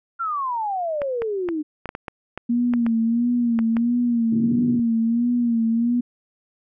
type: exponential sweep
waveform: sine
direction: down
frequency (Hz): 1396.9 to 294.7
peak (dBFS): -22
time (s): 0.19-1.63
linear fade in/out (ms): 20
type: clicks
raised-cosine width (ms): 0.5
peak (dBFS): -15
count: 12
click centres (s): 1.018 / 1.22 / 1.488 / 1.857 / 1.891 / 1.951 / 2.082 / 2.376 / 2.737 / 2.865 / 3.59 / 3.768
type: tone with vibrato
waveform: sine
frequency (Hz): 234.5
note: A#3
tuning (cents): +11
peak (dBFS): -17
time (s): 2.49-6.01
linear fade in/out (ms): 10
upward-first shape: sine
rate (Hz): 1.5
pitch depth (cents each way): 64
type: band-pass noise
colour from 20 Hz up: pink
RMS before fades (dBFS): -28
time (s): 4.32-4.8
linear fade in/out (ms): 5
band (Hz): 120 to 340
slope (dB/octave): 48
effects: none